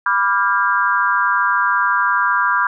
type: chord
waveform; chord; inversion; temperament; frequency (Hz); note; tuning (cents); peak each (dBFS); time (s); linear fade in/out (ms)
sine; G dominant seventh; first; equal with one note detuned; 987.8 / 1174.7 / 1396.9 / 1609.3; B5 / D6 / F6 / G6; 0 / 0 / 0 / +45; -19; 0.06-2.67; 2
effects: none